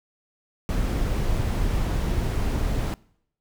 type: noise with dropouts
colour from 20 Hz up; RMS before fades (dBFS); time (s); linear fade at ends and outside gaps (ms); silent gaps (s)
brown; -24; 0.69-2.94; 0; 1.364-1.368
effects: noise-tail reverb RT60 0.7 s tail -23 dB re dry